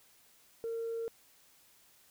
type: tone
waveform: sine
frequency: 458.2 Hz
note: A#4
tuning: 30 cents flat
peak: -33 dBFS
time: 0.64-1.08 s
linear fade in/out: 0 ms
effects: tanh soft clip ceiling -31 dBFS + white hiss -64 dBFS RMS until 2.1 s